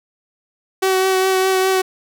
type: tone with vibrato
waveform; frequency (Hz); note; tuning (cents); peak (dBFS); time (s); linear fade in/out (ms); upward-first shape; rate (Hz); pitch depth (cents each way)
sawtooth; 378.1; F#4; +38; -10; 0.82-1.82; 10; triangle; 4.9; 19
effects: none